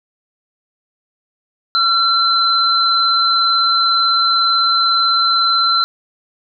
sine tone pair together, 1359 / 4059 Hz, F6 / B7, -48 / +47 cents, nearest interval octave + perfect fifth, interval 1895 cents, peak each -14 dBFS, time 1.75-5.84 s, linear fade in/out 0 ms, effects none

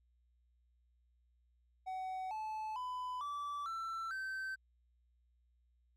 triangle tone with pitch steps, 751 / 867.7 / 1002.5 / 1158.2 / 1338.1 / 1546 Hz, F#5 / A5 / B5 / D6 / E6 / G6, +26 / -24 / +26 / -24 / +26 / -24 cents, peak -37 dBFS, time 1.86-4.56 s, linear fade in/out 20 ms, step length 450 ms, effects added 60 Hz sine -70 dBFS peak until 5.96 s

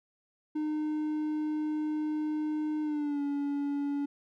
triangle tone with pitch glide, 305.4 to 284.9 Hz, D#4 to C#4, -32 to +48 cents, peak -27 dBFS, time 0.55-4.06 s, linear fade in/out 10 ms, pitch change -120 cents, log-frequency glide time 2.82-3.21 s, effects none

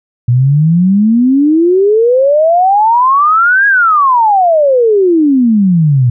sine exponential two-way sweep, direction up then down, 118 to 1661.2 to 118 Hz, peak -5 dBFS, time 0.28-6.1 s, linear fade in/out 5 ms, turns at 3.67 s, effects none

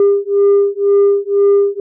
sine beating tone pair, 400.6 / 402.6 Hz, G4 / G4, +38 / +46 cents, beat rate 2 Hz, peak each -10 dBFS, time 0-1.8 s, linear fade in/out 2 ms, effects tanh soft clip ceiling -5 dBFS

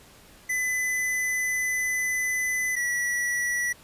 square tone pair in turn, 2008 / 1943 Hz, B6 / B6, +28 / -29 cents, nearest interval minor second, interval 57 cents, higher first, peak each -25 dBFS, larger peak neither, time 0.49-2.76 / 2.76-3.73 s, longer first, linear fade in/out 10 ms, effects pink hiss -52 dBFS RMS until 3.83 s + resampled to 32000 Hz

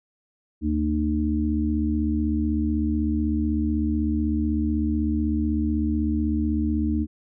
harmonic tone, 76 Hz, D#2, 40 cents flat, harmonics 1 / 3 / 4, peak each -25 / -25 / -25 dBFS, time 0.61-7.07 s, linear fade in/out 50 ms, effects none

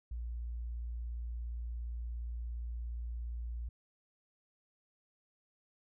sine tone, 58.6 Hz, A#1, 10 cents sharp, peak -37 dBFS, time 0.11-3.69 s, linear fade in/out 5 ms, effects none

